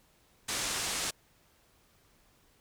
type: low-pass noise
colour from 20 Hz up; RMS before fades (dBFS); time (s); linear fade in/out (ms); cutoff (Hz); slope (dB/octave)
white; -34; 0.48-1.11; 10; 9000; 24
effects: pink hiss -66 dBFS RMS until 2.6 s